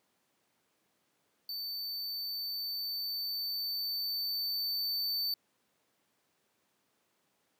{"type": "tone with level ramp", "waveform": "square", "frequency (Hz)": 4548, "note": "C#8", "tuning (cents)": 44, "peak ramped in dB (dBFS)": [-37, -31], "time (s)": [1.49, 5.34], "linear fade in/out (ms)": 2, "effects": ["pink hiss -75 dBFS RMS until 7.59 s", "high-pass 200 Hz 12 dB/octave"]}